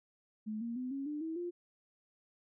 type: tone with pitch steps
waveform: sine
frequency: 215.4 / 233.5 / 253.2 / 274.5 / 297.7 / 322.7 / 349.9 Hz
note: A3 / A#3 / B3 / C#4 / D4 / E4 / F4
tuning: -37 / +3 / +43 / -17 / +24 / -37 / +3 cents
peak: -36 dBFS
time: 0.46-1.51 s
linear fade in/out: 20 ms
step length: 150 ms
effects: none